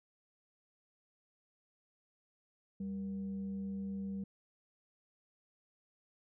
sine tone with frequency modulation, 196 Hz, G3, in tune, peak -37 dBFS, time 2.8-4.24 s, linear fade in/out 5 ms, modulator 277 Hz, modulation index 0.27, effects none

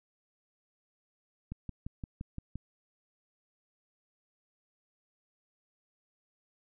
click train, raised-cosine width 5 ms, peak -26 dBFS, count 7, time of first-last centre 1.52-2.556 s, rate 5.79 Hz, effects none

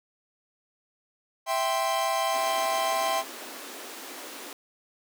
45% pulse chord, C major, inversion first, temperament equal, 659.3 / 784 / 1046.5 Hz, E5 / G5 / C6, 0 / 0 / 0 cents, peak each -29 dBFS, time 1.46-3.24 s, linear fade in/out 50 ms
pink high-pass noise, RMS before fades -41 dBFS, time 2.33-4.53 s, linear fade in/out 2 ms, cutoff 250 Hz, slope 48 dB/octave
effects none

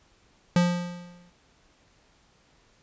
square tone with exponential decay, 175.7 Hz, F3, 11 cents sharp, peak -17 dBFS, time 0.56-1.3 s, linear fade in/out 2 ms, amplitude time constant 160 ms, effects pink hiss -62 dBFS RMS until 2.82 s + resampled to 16000 Hz

